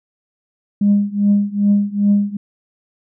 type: tone with tremolo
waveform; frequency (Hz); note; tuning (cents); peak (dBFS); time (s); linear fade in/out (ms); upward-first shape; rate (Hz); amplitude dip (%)
sine; 203.5; G#3; -35; -7; 0.81-2.37; 5; triangle; 2.5; 95
effects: tanh soft clip ceiling -6 dBFS